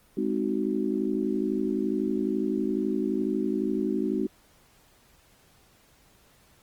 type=chord; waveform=sine; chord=Ab dominant seventh; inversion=none; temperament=just; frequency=207.7 / 259.6 / 311.5 / 373.8 Hz; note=Ab3 / C4 / Eb4 / Gb4; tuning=0 / -13 / +2 / +18 cents; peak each=-30 dBFS; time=0.17-4.27 s; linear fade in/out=5 ms; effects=pink hiss -60 dBFS RMS until 6.62 s + Opus 24 kbps